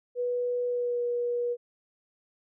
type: tone with pitch glide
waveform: sine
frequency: 489.8 to 481.9 Hz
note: B4 to B4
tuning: -14 to -43 cents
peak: -26 dBFS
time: 0.15-1.57 s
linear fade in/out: 50 ms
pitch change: -29 cents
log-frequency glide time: 0.67-1.02 s
effects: none